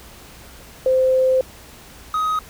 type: tone pair in turn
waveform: sine / triangle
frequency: 519 / 1258.9 Hz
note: C5 / D#6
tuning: -14 / +20 cents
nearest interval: octave + minor third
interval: 1534 cents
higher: second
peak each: -13 / -16 dBFS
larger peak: first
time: 0.86-1.41 / 2.14-2.39 s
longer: first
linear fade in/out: 2 ms
effects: added 60 Hz sine -48 dBFS peak until 2.49 s + pink hiss -43 dBFS RMS until 2.49 s